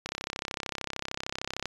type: click train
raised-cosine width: 0.2 ms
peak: -15 dBFS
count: 54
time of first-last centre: 0.06-1.656 s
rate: 33.2 Hz
effects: resampled to 24000 Hz